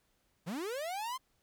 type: linear sweep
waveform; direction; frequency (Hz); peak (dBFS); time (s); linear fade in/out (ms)
45% pulse; up; 146.83 to 1065; -36; 0.46-1.18; 20
effects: pink hiss -75 dBFS RMS until 1.42 s